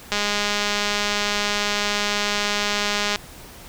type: click train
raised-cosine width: 0.2 ms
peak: -5 dBFS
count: 627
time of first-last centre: 0.12-3.159 s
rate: 206 Hz
effects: pink hiss -42 dBFS RMS until 3.68 s